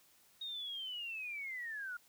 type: linear sweep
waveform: sine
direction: down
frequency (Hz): 3751 to 1396.9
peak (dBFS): -40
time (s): 0.41-1.97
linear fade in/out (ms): 5
effects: white hiss -67 dBFS RMS until 2.08 s